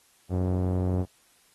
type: tone with low-pass filter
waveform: sawtooth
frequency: 91.6 Hz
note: F#2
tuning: 17 cents flat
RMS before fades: -26 dBFS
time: 0.29-1.06 s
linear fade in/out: 50 ms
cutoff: 510 Hz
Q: 0.91
effects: white hiss -62 dBFS RMS until 1.54 s + AAC 32 kbps